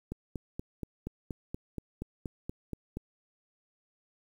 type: click train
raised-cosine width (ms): 3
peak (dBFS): -23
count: 13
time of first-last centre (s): 0.12-2.97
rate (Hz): 4.21
effects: 9-bit